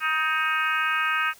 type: harmonic tone with a mistuned harmonic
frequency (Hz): 314.9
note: D#4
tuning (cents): +21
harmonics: 3 / 4 / 5 / 6 / 7 / 8 / 9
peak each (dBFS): -37 / -26 / -26 / -32 / -34 / -29 / -35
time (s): 0-1.34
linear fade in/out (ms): 50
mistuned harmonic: 6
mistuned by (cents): -38
effects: white hiss -52 dBFS RMS until 1.39 s